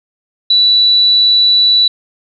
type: tone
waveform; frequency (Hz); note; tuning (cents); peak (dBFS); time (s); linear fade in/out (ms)
sine; 3951; B7; 0; -6; 0.5-1.88; 5
effects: none